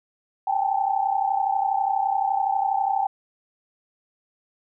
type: tone cluster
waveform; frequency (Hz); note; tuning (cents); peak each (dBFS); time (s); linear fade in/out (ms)
sine; 777 / 809 / 882; G5 / G#5 / A5; -16 / -46 / +4; -23 / -25 / -27; 0.47-3.07; 5
effects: none